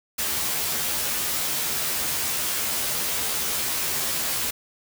white noise with comb filter, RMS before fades -26 dBFS, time 0.18-4.51 s, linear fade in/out 10 ms, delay 13 ms, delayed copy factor +0.8, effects none

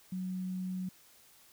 sine tone, 185 Hz, F#3, in tune, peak -34 dBFS, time 0.12-0.89 s, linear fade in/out 5 ms, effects white hiss -61 dBFS RMS until 1.52 s

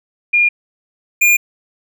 sine / square tone pair in turn, 2417 / 2417 Hz, D7 / D7, +49 / +49 cents, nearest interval unison, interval 0 cents, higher neither, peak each -9 dBFS, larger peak neither, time 0.33-0.49 / 1.21-1.37 s, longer neither, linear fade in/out 10 ms, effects none

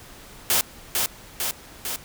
white noise with echo, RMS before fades -20 dBFS, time 0.5-0.61 s, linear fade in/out 0 ms, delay 450 ms, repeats 3, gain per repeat -3 dB, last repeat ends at 1.96 s, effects pink hiss -45 dBFS RMS until 2.04 s

